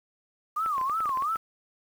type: tone with vibrato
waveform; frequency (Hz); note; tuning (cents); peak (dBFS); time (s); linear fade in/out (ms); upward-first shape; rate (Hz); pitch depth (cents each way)
sine; 1171; D6; -5; -25; 0.56-1.37; 10; sine; 2.9; 220
type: clicks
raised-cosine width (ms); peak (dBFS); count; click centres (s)
0.5; -24; 10; 0.661 / 0.781 / 0.813 / 0.897 / 1.005 / 1.057 / 1.093 / 1.173 / 1.223 / 1.358
effects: 8-bit